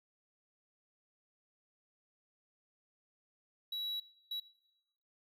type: tone bursts at uneven times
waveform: triangle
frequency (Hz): 3900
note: B7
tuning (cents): -23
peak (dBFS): -35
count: 2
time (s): 3.72-4 / 4.31-4.4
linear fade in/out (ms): 5
effects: noise-tail reverb RT60 0.9 s tail -20 dB re dry